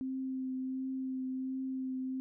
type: tone with vibrato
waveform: sine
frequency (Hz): 261.3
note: C4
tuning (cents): -2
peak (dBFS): -34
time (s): 0.01-2.2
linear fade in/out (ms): 0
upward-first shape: triangle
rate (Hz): 1.4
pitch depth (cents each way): 16
effects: none